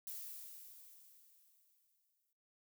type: noise with exponential decay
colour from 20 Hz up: violet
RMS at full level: -45 dBFS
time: 0.07-2.33 s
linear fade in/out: 1 ms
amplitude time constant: 490 ms
effects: noise-tail reverb RT60 0.7 s tail -20 dB re dry